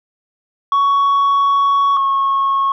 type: tone pair in turn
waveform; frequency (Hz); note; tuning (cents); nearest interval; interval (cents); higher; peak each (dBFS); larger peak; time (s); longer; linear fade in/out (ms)
sine; 1117 / 1094.6; C#6 / C#6; +13 / -22; unison; 35; first; -8 / -11; first; 0.72-1.97 / 1.97-2.72; first; 2
effects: tanh soft clip ceiling -10 dBFS